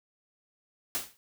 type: noise with exponential decay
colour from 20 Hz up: white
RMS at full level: -28 dBFS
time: 0.95-1.17 s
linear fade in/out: 0 ms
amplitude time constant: 46 ms
effects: none